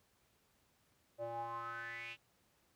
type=tone with band-pass filter sweep; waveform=square; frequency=116.54 Hz; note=A#2; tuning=in tune; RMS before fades=-44 dBFS; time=1.18-2.17 s; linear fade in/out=50 ms; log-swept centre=580 to 2800 Hz; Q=7; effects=pink hiss -74 dBFS RMS until 2.75 s + high-pass 60 Hz 12 dB/octave